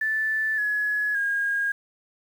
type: tone with pitch steps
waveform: sine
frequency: 1755 / 1690.3 / 1628 Hz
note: A6 / G#6 / G#6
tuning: -5 / +30 / -35 cents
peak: -22 dBFS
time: 0.01-1.72 s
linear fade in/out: 5 ms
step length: 570 ms
effects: 8-bit